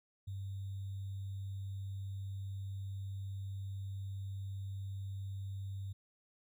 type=tone with sample-and-hold; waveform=sine; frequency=97.6 Hz; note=G2; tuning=7 cents flat; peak=-39 dBFS; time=0.27-5.93 s; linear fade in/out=10 ms; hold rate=3675 Hz; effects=none